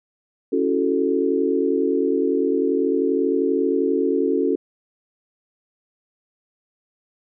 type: chord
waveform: sine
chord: F# minor seventh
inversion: second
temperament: equal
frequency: 277.2 / 329.6 / 370 / 440 Hz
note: C#4 / E4 / F#4 / A4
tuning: 0 / 0 / 0 / 0 cents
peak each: -22 / -27 / -22 / -22 dBFS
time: 0.52-4.56 s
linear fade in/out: 10 ms
effects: none